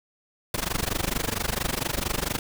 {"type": "noise with amplitude modulation", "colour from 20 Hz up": "pink", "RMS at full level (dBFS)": -24, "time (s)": [0.54, 2.39], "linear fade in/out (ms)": 2, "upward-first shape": "sine", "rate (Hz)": 24.4, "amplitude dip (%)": 95, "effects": []}